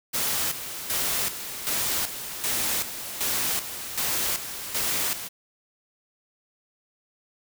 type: noise with tremolo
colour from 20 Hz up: white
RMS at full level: -26 dBFS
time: 0.13-5.29 s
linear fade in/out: 20 ms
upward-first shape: square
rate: 1.3 Hz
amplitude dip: 65%
effects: none